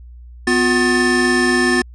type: tone cluster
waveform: square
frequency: 250.2 / 357.7 / 1768 Hz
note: B3 / F4 / A6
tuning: +23 / +41 / +8 cents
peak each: -18 dBFS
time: 0.47-1.82 s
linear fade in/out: 5 ms
effects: added 60 Hz sine -35 dBFS peak until 1.94 s + resampled to 22050 Hz